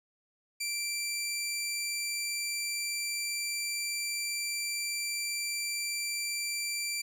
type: tone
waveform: 15% pulse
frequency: 2349 Hz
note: D7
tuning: in tune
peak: -25 dBFS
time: 0.6-7.02 s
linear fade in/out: 10 ms
effects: none